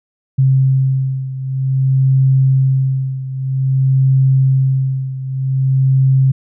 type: beating tone pair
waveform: sine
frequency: 132.9 / 133.42 Hz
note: C3 / C3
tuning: +27 / +34 cents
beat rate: 0.52 Hz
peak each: -12 / -16 dBFS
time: 0.38-6.32 s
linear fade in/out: 10 ms
effects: none